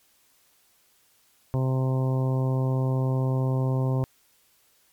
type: harmonic tone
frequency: 130.81 Hz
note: C3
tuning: in tune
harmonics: 1 / 2 / 3 / 4 / 5 / 6 / 7 / 8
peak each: -22 / -32 / -34 / -35 / -39 / -44 / -40 / -43 dBFS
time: 1.54-4.04 s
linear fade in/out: 0 ms
effects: white hiss -63 dBFS RMS until 4.92 s + MP3 96 kbps